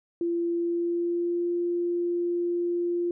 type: tone with pitch glide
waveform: sine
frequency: 341.5 to 347.7 Hz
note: F4 to F4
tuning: -39 to -8 cents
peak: -24 dBFS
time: 0.21-3.11 s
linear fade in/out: 2 ms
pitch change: +31 cents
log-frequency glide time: 0.53-1.51 s
effects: none